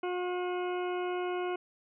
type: harmonic tone with a mistuned harmonic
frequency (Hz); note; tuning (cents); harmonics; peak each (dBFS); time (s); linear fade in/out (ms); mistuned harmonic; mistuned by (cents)
359.5; F#4; -50; 1 / 2 / 3 / 4 / 6 / 7 / 8; -32 / -38 / -42 / -44 / -48 / -49 / -50; 0.03-1.56; 5; 8; +31
effects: none